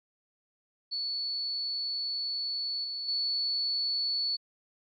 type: tone with level steps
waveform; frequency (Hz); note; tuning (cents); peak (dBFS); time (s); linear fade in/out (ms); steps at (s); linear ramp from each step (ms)
sine; 4435; C#8; 0; -30 / -33 / -27; 0.91-4.37; 20; 2.84 / 3.08; 5
effects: MP3 32 kbps